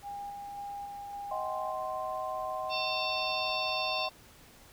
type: tone with tremolo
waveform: sine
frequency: 808 Hz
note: G#5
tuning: 48 cents flat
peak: -37 dBFS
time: 0.02-1.74 s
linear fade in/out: 50 ms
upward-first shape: square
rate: 1.8 Hz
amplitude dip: 25%
type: chord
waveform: sine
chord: C diminished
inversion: first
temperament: just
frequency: 627.9 / 753.5 / 1046.5 Hz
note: Eb5 / Gb5 / C6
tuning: +16 / +31 / 0 cents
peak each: -37 dBFS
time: 1.31-4.09 s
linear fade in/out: 5 ms
type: harmonic tone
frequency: 898 Hz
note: A5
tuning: 35 cents sharp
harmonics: 3 / 4 / 5 / 6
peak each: -35 / -37 / -39 / -41 dBFS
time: 2.69-4.1 s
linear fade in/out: 50 ms
effects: pink hiss -56 dBFS RMS until 4.72 s